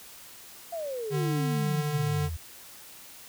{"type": "exponential sweep", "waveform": "sine", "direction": "down", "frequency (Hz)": [698.5, 76.3], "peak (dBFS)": -31, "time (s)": [0.72, 2.37], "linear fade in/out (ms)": 10}
{"type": "tone", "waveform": "square", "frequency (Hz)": 148.8, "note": "D3", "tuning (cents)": 23, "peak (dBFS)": -27, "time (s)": [1.1, 2.3], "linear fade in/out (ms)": 50}
{"effects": ["white hiss -48 dBFS RMS until 3.28 s"]}